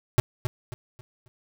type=tone with echo; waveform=square; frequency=123.47 Hz; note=B2; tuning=in tune; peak=-16 dBFS; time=0.18-0.2 s; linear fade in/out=0 ms; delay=270 ms; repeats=4; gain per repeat=-9 dB; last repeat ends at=1.28 s; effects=none